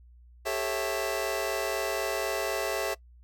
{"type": "chord", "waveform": "sawtooth", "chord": "A dominant seventh", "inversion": "third", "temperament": "just", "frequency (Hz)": [396, 440, 550, 660], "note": ["G4", "A4", "C#5", "E5"], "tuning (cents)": [18, 0, -14, 2], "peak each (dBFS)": [-31, -31, -30, -28], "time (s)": [0.45, 2.95], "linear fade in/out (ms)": 20, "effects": ["noise-tail reverb RT60 0.1 s tail -22 dB re dry", "added 60 Hz sine -51 dBFS peak until 3.23 s"]}